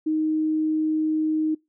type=tone; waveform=sine; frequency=311.9 Hz; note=D#4; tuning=4 cents sharp; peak=-20 dBFS; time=0.06-1.55 s; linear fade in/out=10 ms; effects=noise-tail reverb RT60 0.2 s tail -23 dB re dry